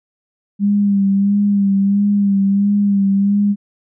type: tone with vibrato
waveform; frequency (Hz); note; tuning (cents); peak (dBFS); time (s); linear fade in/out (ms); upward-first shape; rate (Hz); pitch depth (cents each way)
sine; 200.1; G3; +36; -11; 0.59-3.56; 50; sine; 1.5; 36
effects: none